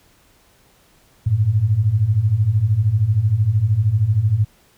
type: beating tone pair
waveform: sine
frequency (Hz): 98 / 111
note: G2 / A2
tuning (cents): 0 / +16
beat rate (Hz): 13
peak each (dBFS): -19 / -15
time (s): 1.26-4.45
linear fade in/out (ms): 10
effects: pink hiss -55 dBFS RMS until 4.77 s